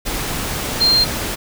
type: tone in noise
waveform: sine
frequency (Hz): 4186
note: C8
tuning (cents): 0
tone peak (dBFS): -11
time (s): 0.8-1.05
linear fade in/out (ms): 20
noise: pink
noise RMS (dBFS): -23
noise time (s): 0.05-1.36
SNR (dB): +9
effects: none